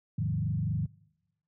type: tone with frequency modulation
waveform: sine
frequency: 129.8 Hz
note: C3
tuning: 13 cents flat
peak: -26 dBFS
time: 0.18-0.86 s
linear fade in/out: 5 ms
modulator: 24.3 Hz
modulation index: 1.8
effects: noise-tail reverb RT60 1.0 s tail -25 dB re dry + high-pass 80 Hz 12 dB/octave